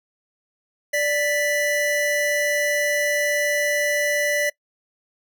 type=tone pair together; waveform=square; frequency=587.3 / 1975.4 Hz; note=D5 / B6; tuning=0 / 0 cents; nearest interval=octave + major sixth; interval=2100 cents; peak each=-23 dBFS; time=0.93-4.5 s; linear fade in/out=10 ms; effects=noise-tail reverb RT60 0.1 s tail -23 dB re dry

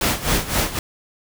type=noise with tremolo; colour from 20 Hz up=pink; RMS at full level=-18 dBFS; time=0.01-0.79 s; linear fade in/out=2 ms; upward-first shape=sine; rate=3.9 Hz; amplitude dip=80%; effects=none

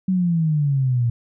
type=exponential sweep; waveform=sine; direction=down; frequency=190.6 to 116.1 Hz; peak=-16 dBFS; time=0.08-1.1 s; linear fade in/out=5 ms; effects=none

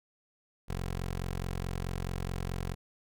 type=tone; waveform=15% pulse; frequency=44.67 Hz; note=F1; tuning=40 cents sharp; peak=-27 dBFS; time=0.68-2.75 s; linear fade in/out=20 ms; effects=none

